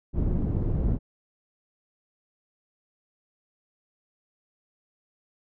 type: low-pass noise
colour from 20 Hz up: pink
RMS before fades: -25 dBFS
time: 0.13-0.99 s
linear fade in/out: 50 ms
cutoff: 240 Hz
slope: 12 dB/octave
effects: none